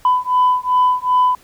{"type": "beating tone pair", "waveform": "sine", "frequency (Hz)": [1000, 1002.6], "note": ["B5", "B5"], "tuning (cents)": [21, 26], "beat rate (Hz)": 2.6, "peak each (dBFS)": -14, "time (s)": [0.05, 1.35], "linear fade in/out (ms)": 2, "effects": ["tanh soft clip ceiling -7 dBFS", "pink hiss -49 dBFS RMS until 1.43 s"]}